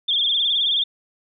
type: tone with vibrato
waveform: sine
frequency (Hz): 3400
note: G#7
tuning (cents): +40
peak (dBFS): -17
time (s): 0.08-0.84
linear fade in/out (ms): 10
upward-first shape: sine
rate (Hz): 19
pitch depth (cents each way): 97
effects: none